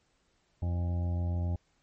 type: harmonic tone with a mistuned harmonic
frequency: 87.31 Hz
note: F2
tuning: in tune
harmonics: 1 / 2 / 3 / 4 / 6 / 7 / 8 / 9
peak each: -28 / -39 / -45 / -49 / -54 / -48 / -57 / -51 dBFS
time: 0.62-1.56 s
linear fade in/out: 5 ms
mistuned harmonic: 9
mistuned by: +61 cents
effects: pink hiss -72 dBFS RMS until 1.82 s + MP3 32 kbps